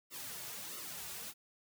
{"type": "noise with flanger", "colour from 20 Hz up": "white", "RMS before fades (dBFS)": -45, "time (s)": [0.1, 1.34], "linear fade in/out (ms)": 50, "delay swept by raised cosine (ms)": [1.2, 3.9], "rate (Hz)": 1.5, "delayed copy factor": -0.8, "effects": []}